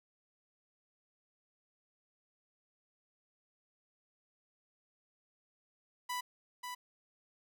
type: tone with echo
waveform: sawtooth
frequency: 990 Hz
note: B5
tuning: 4 cents sharp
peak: -32 dBFS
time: 6.09-6.21 s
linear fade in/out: 10 ms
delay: 540 ms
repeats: 1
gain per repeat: -5 dB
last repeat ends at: 6.75 s
effects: none

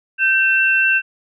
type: tone pair together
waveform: sine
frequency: 1557 / 2698 Hz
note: G6 / E7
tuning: -12 / +40 cents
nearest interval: minor seventh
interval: 952 cents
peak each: -15 dBFS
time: 0.18-1.02 s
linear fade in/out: 50 ms
effects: none

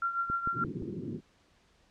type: tone with tremolo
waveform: sine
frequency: 1375 Hz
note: F6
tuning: 27 cents flat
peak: -26 dBFS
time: 0.02-0.64 s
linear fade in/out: 2 ms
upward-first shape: triangle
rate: 7 Hz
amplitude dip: 75%
type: click train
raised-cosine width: 3 ms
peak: -25 dBFS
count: 4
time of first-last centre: 0.3-0.823 s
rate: 5.74 Hz
type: band-pass noise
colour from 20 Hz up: white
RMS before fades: -38 dBFS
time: 0.52-1.21 s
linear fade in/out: 50 ms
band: 100 to 370 Hz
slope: 48 dB/octave
effects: pink hiss -66 dBFS RMS until 1.9 s + low-pass 6000 Hz 12 dB/octave

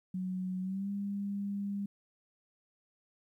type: tone with pitch glide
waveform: sine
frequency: 185 to 200.6 Hz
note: F#3 to G3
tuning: 0 to +40 cents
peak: -33 dBFS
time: 0.14-1.86 s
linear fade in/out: 5 ms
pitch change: +140 cents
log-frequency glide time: 0.61-0.9 s
effects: 12-bit

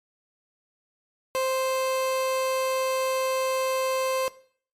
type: tone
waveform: 30% pulse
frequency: 523.3 Hz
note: C5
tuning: in tune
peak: -21 dBFS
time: 1.35-4.28 s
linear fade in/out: 0 ms
effects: noise-tail reverb RT60 0.5 s tail -18 dB re dry + MP3 64 kbps

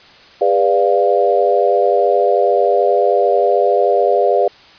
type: chord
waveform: sine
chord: G# diminished seventh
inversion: none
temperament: equal with one note detuned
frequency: 404.6 / 493.9 / 587.3 / 698.5 Hz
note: G#4 / B4 / D5 / F5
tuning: -45 / 0 / 0 / 0 cents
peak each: -16 dBFS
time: 0.41-4.48 s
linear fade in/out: 5 ms
effects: white hiss -43 dBFS RMS until 4.78 s + resampled to 11025 Hz

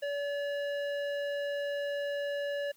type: tone with low-pass filter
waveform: square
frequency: 572 Hz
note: D5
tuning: 46 cents flat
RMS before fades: -34 dBFS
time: 0.02-2.72 s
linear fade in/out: 10 ms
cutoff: 2700 Hz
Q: 1
effects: white hiss -64 dBFS RMS until 2.76 s

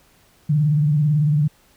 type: tone with vibrato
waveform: sine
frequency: 149.3 Hz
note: D3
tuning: 29 cents sharp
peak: -14 dBFS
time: 0.49-1.48 s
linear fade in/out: 10 ms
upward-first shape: sine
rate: 18 Hz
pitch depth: 85 cents each way
effects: pink hiss -56 dBFS RMS until 1.76 s

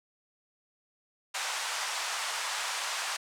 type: band-pass noise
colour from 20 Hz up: pink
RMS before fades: -34 dBFS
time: 1.34-3.17 s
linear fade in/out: 10 ms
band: 790 to 8900 Hz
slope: 24 dB/octave
effects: none

